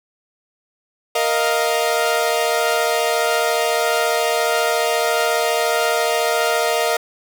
sawtooth chord, Bb suspended fourth, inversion none, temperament equal with one note detuned, 466.2 / 624.1 / 698.5 Hz, Bb4 / Eb5 / F5, 0 / +5 / 0 cents, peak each -17 dBFS, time 1.15-6.97 s, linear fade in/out 5 ms, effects none

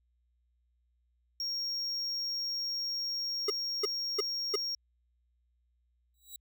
triangle tone, 5570 Hz, F8, 5 cents flat, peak -31 dBFS, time 1.4-4.75 s, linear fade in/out 2 ms
square tone bursts, 415.3 Hz, G#4, in tune, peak -27 dBFS, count 4, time 3.48-4.558 s, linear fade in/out 5 ms, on 22 ms, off 330 ms
10% pulse tone with exponential growth, 3886 Hz, B7, 29 cents flat, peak -32 dBFS, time 6.14-6.36 s, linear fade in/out 2 ms, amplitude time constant 46 ms
effects added 60 Hz sine -70 dBFS peak until 6.4 s

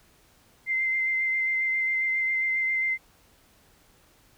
sine tone with vibrato, 2080 Hz, C7, 11 cents flat, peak -23 dBFS, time 0.66-2.98 s, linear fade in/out 50 ms, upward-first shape sine, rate 7.4 Hz, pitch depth 14 cents each way, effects pink hiss -60 dBFS RMS until 4.37 s

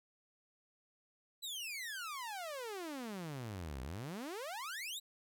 sawtooth exponential two-way sweep, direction down then up, 4036 to 61 to 4036 Hz, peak -38 dBFS, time 1.42-5 s, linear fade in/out 20 ms, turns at 3.82 s, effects none

